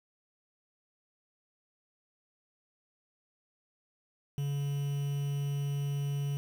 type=tone with quantisation; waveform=triangle; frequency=141.8 Hz; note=C#3; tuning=40 cents sharp; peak=-28 dBFS; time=4.38-6.37 s; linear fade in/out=0 ms; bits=8; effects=none